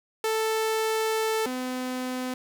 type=tone pair in turn; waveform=sawtooth; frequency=440.9 / 254.1 Hz; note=A4 / B3; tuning=+4 / +49 cents; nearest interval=minor seventh; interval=955 cents; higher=first; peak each=-20 / -25 dBFS; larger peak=first; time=0.24-1.46 / 1.46-2.34 s; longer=first; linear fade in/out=2 ms; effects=10-bit